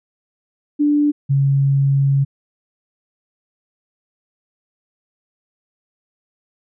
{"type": "tone pair in turn", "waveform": "sine", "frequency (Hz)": [293.7, 138.21], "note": ["D4", "C#3"], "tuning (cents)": [0, -5], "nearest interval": "octave + minor second", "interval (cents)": 1305, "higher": "first", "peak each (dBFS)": -12, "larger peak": "neither", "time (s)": [[0.79, 1.12], [1.29, 2.25]], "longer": "second", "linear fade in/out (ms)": 20, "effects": []}